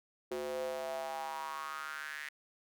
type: tone with high-pass filter sweep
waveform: square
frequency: 73.42 Hz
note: D2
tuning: in tune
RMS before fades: -40 dBFS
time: 0.31-2.29 s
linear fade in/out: 5 ms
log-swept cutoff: 400 to 1900 Hz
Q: 5.5
effects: none